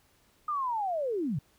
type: linear sweep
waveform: sine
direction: down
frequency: 1239 to 118.5 Hz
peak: -28 dBFS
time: 0.48-1.39 s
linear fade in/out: 5 ms
effects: pink hiss -66 dBFS RMS until 1.58 s